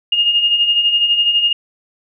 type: beating tone pair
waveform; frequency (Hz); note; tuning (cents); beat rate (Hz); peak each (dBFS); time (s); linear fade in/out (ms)
sine; 2831 / 2843; F7 / F7; +23 / +30; 12; -20 / -12; 0.12-1.53; 5
effects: none